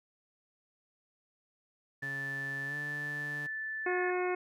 sine tone, 1755 Hz, A6, 5 cents flat, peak -35 dBFS, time 2.02-4.11 s, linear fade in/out 10 ms
sawtooth tone with pitch glide, 138.59 to 146.83 Hz, C#3 to D3, 0 to 0 cents, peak -39 dBFS, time 2.02-3.47 s, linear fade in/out 10 ms, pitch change +100 cents, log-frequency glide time 2.66-2.75 s
harmonic tone, 362.1 Hz, F#4, 37 cents flat, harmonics 1 / 2 / 3 / 4 / 5 / 6 / 7, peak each -31 / -37 / -41 / -42 / -44 / -41 / -47 dBFS, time 3.86-4.35 s, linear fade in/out 5 ms
effects none

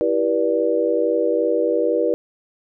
sine chord, E minor seventh, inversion none, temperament equal with one note detuned, 329.6 / 392 / 483.7 / 587.3 Hz, E4 / G4 / B4 / D5, 0 / 0 / -36 / 0 cents, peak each -23 / -24 / -19 / -23 dBFS, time 0.01-2.14 s, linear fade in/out 0 ms, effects none

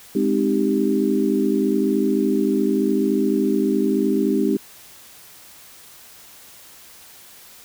sine chord, Ab major seventh, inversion none, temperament equal, 207.7 / 261.6 / 311.1 / 392 Hz, Ab3 / C4 / Eb4 / G4, 0 / 0 / 0 / 0 cents, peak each -22 dBFS, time 0.15-4.57 s, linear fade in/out 5 ms, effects white hiss -45 dBFS RMS until 7.64 s

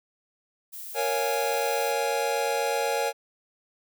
violet noise, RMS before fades -39 dBFS, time 0.72-1.93 s, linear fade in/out 20 ms
square chord, Bb minor seventh, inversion none, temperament equal, 466.2 / 554.4 / 698.5 / 830.6 Hz, Bb4 / Db5 / F5 / Ab5, 0 / 0 / 0 / 0 cents, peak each -30 / -30 / -35 / -30 dBFS, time 0.94-3.13 s, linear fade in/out 50 ms
effects none

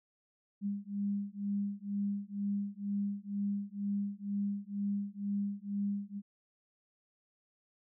sine beating tone pair, 200.6 / 202.7 Hz, G3 / G#3, +40 / -42 cents, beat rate 2.1 Hz, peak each -36 / -36 dBFS, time 0.61-6.22 s, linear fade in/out 50 ms, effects none

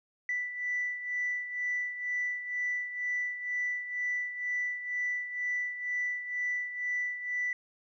sine beating tone pair, 1976 / 1978.1 Hz, B6 / B6, 0 / +2 cents, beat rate 2.1 Hz, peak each -31 / -37 dBFS, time 0.29-7.53 s, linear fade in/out 2 ms, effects tanh soft clip ceiling -24 dBFS

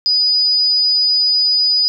sine tone, 4954 Hz, D#8, 8 cents flat, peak -11 dBFS, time 0.06-1.88 s, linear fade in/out 0 ms, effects none

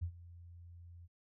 sine tone with ADSR envelope, 86.2 Hz, F2, 22 cents flat, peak -33 dBFS, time 0.01-1.08 s, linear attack 20 ms, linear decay 80 ms, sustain -18 dB, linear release 34 ms, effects none

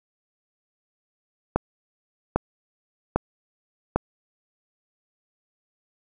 click train, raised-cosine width 1 ms, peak -5 dBFS, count 4, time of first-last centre 1.56-3.96 s, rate 1.25 Hz, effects none

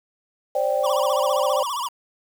sine chord, C suspended second, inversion none, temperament equal with one note detuned, 529.6 / 587.3 / 784 Hz, C5 / D5 / G5, +21 / 0 / 0 cents, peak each -23 / -22 / -26 dBFS, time 0.55-1.63 s, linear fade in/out 5 ms
square tone with vibrato, 1046.5 Hz, C6, in tune, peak -25 dBFS, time 0.83-1.89 s, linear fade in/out 20 ms, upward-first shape sine, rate 15 Hz, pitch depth 190 cents each way
effects 7-bit

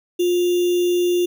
sine tone with sample-and-hold, 353.9 Hz, F4, 23 cents sharp, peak -15 dBFS, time 0.19-1.26 s, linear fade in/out 10 ms, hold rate 3150 Hz, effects none

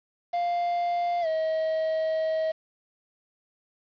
triangle tone with pitch glide, 698.5 to 636.8 Hz, F5 to D#5, 0 to +40 cents, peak -22 dBFS, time 0.33-2.52 s, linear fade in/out 10 ms, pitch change -160 cents, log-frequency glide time 1.21-1.27 s, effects resampled to 11025 Hz + 8-bit

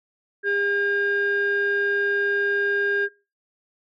sine tone pair together, 403.4 / 1613.6 Hz, G4 / G6, +50 / +50 cents, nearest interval 2 octaves, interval 2400 cents, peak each -23 / -20 dBFS, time 0.43-3.09 s, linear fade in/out 50 ms, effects noise-tail reverb RT60 0.3 s tail -22 dB re dry + tanh soft clip ceiling -15 dBFS

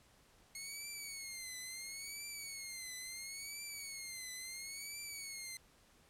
10% pulse tone with vibrato, 2169 Hz, C#7, 38 cents flat, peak -35 dBFS, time 0.55-5.57 s, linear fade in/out 2 ms, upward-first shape triangle, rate 0.73 Hz, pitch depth 140 cents each way, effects pink hiss -67 dBFS RMS until 6.09 s + low-pass 12000 Hz 12 dB/octave

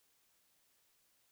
silence, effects white hiss -74 dBFS RMS until 1.31 s

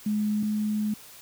sine tone pair in turn, 210.8 / 211.9 Hz, G#3 / G#3, +26 / +35 cents, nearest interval unison, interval 9 cents, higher second, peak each -23 / -24 dBFS, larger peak first, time 0.06-0.43 / 0.43-0.94 s, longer second, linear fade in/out 5 ms, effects white hiss -48 dBFS RMS until 1.21 s

